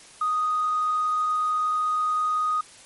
triangle tone with tanh clipping, 1244.5 Hz, D#6, in tune, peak -21 dBFS, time 0.21-2.61 s, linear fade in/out 5 ms, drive 4 dB, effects white hiss -48 dBFS RMS until 2.85 s + MP3 48 kbps

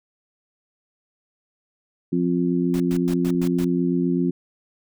harmonic tone, 87.8 Hz, F2, 10 cents sharp, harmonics 2 / 3 / 4, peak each -22 / -22 / -25 dBFS, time 2.12-4.31 s, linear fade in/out 10 ms
pink noise bursts, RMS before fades -36 dBFS, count 6, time 2.74-3.644 s, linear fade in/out 0 ms, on 59 ms, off 110 ms
clicks, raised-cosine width 3 ms, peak -31 dBFS, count 3, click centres 2.974 / 3.349 / 3.437 s
effects none

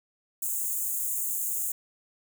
white high-pass noise, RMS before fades -30 dBFS, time 0.42-1.72 s, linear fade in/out 5 ms, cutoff 6600 Hz, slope 96 dB/octave, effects none

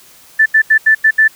sine tone bursts at uneven times, 1760 Hz, A6, in tune, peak -5 dBFS, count 6, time 0.39-0.46 / 0.54-0.62 / 0.7-0.78 / 0.86-0.95 / 1.04-1.11 / 1.18-1.28 s, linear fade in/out 10 ms, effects white hiss -43 dBFS RMS until 1.35 s

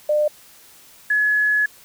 sine tone pair in turn, 600 / 1697.1 Hz, D5 / G#6, +37 / +37 cents, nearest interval octave + tritone, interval 1800 cents, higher second, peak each -15 dBFS, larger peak neither, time 0.09-0.28 / 1.1-1.66 s, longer second, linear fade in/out 5 ms, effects white hiss -48 dBFS RMS until 1.84 s

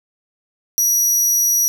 sawtooth tone, 5800 Hz, F#8, 35 cents flat, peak -11 dBFS, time 0.78-1.68 s, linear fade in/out 0 ms, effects none

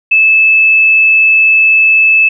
sine tone, 2616 Hz, E7, 14 cents flat, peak -4 dBFS, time 0.11-2.29 s, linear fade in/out 10 ms, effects none

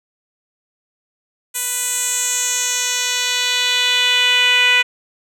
10% pulse tone with band-pass filter sweep, 494.8 Hz, B4, 3 cents sharp, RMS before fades -17 dBFS, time 1.54-4.83 s, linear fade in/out 20 ms, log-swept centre 9900 to 2500 Hz, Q 2.4, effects none

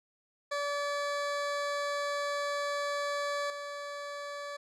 20% pulse tone with level steps, 575 Hz, D5, 37 cents flat, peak -26 / -33 dBFS, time 0.51-4.57 s, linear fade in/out 10 ms, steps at 3.5 s, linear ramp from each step 2 ms, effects low-pass 7000 Hz 12 dB/octave

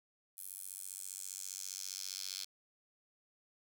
10% pulse tone with high-pass filter sweep, 95 Hz, F#2, 46 cents sharp, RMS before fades -45 dBFS, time 0.37-2.45 s, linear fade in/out 10 ms, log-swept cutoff 11000 to 4500 Hz, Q 2.4, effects none

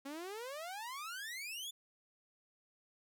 sawtooth exponential sweep, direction up, 267.8 to 3539 Hz, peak -39 dBFS, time 0.05-1.71 s, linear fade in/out 10 ms, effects none

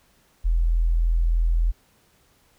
sine tone, 41.65 Hz, E1, 19 cents sharp, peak -17 dBFS, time 0.44-1.72 s, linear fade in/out 20 ms, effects pink hiss -61 dBFS RMS until 2.58 s

